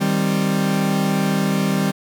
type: chord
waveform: 40% pulse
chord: C minor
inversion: first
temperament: equal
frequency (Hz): 155.56 / 196 / 261.6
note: Eb3 / G3 / C4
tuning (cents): 0 / 0 / 0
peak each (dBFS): -22 / -18 / -24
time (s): 0-1.92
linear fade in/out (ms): 20
effects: none